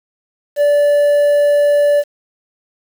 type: tone with quantisation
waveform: triangle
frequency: 581 Hz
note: D5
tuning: 19 cents flat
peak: -7 dBFS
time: 0.56-2.04 s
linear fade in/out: 50 ms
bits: 6
effects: none